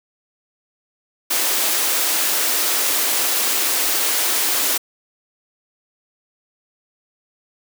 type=high-pass noise; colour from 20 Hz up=white; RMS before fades=-19 dBFS; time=1.3-4.78 s; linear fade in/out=10 ms; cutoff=260 Hz; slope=48 dB/octave; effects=none